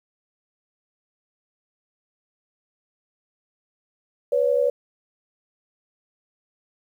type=tone pair together; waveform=sine; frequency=493.9 / 565.3 Hz; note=B4 / C#5; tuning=0 / +34 cents; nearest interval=major second; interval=234 cents; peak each=-20 dBFS; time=4.32-4.7 s; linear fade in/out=5 ms; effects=9-bit